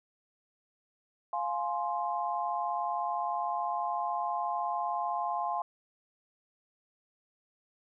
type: chord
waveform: sine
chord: F minor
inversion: none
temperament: just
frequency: 698.5 / 838.1 / 1047.7 Hz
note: F5 / Ab5 / C6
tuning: 0 / +16 / +2 cents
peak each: -34 dBFS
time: 1.33-5.62 s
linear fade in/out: 2 ms
effects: none